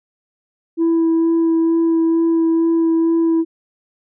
sine tone with vibrato, 329.6 Hz, E4, in tune, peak -10 dBFS, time 0.77-3.45 s, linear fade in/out 50 ms, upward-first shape sine, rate 2.2 Hz, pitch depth 11 cents each way, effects tanh soft clip ceiling -11 dBFS

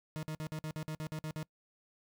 40% pulse tone bursts, 155.56 Hz, D#3, in tune, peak -36 dBFS, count 11, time 0.16-1.43 s, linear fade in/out 0 ms, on 70 ms, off 50 ms, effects noise-tail reverb RT60 0.1 s tail -23 dB re dry

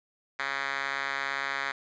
5% pulse tone with band-pass filter, 137.8 Hz, C#3, 10 cents flat, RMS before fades -32 dBFS, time 0.39-1.72 s, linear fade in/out 5 ms, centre 2100 Hz, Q 2, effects resampled to 16000 Hz + 9-bit

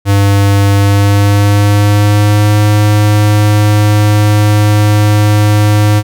square tone with pitch glide, 100 to 104.85 Hz, G2 to G#2, +35 to +17 cents, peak -6 dBFS, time 0.05-6.03 s, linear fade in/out 50 ms, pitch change +82 cents, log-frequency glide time 0.76-2.55 s, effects none

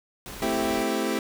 pink noise, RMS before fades -39 dBFS, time 0.26-0.83 s, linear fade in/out 0 ms
25% pulse chord, A minor seventh, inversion none, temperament equal, 220 / 261.6 / 329.6 / 392 Hz, A3 / C4 / E4 / G4, 0 / 0 / 0 / 0 cents, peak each -26 dBFS, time 0.42-1.19 s, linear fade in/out 2 ms
effects none

